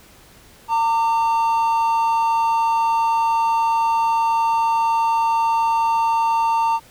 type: tone pair together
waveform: triangle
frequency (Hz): 911 / 1182.5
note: A#5 / D6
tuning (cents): -40 / +12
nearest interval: perfect fourth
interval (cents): 452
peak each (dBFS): -14 / -25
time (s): 0.68-6.8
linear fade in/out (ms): 50
effects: pink hiss -48 dBFS RMS until 6.9 s